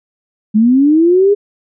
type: linear sweep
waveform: sine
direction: up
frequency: 206.8 to 415.3 Hz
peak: -6 dBFS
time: 0.54-1.35 s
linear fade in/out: 20 ms
effects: none